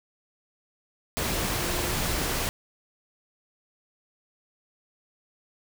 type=tone in noise; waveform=sine; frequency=352.7 Hz; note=F4; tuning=17 cents sharp; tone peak=-35 dBFS; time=1.6-1.92 s; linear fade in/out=0 ms; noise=pink; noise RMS=-28 dBFS; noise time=1.17-2.49 s; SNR=-10 dB; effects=none